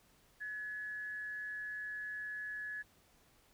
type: tone with amplitude modulation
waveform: sine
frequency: 1700 Hz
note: G#6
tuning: 40 cents sharp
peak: -38 dBFS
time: 0.4-2.83 s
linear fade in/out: 20 ms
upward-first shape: sine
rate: 197 Hz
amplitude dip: 35%
effects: pink hiss -68 dBFS RMS until 3.53 s